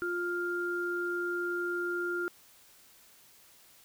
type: tone pair together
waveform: sine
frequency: 351.2 / 1400 Hz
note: F4 / F6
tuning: +10 / +4 cents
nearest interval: 2 octaves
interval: 2394 cents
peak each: -33 / -33 dBFS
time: 0.02-2.28 s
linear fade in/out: 0 ms
effects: white hiss -59 dBFS RMS until 3.84 s